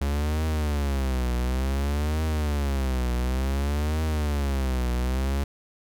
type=tone with vibrato; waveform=45% pulse; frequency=69.3 Hz; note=C#2; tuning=in tune; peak=-23 dBFS; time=0.01-5.44 s; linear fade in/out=5 ms; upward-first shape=triangle; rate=0.56 Hz; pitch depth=240 cents each way; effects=none